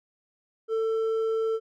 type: tone with hard clipping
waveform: sine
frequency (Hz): 446.1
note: A4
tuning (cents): +24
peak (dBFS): -25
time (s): 0.68-1.6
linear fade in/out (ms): 50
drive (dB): 4
effects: none